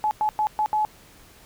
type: tone bursts at uneven times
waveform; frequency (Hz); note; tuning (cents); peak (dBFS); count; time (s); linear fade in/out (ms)
sine; 854; G#5; +48; -19; 5; 0.04-0.11 / 0.21-0.29 / 0.39-0.47 / 0.59-0.66 / 0.73-0.85; 0
effects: pink hiss -51 dBFS RMS until 1.45 s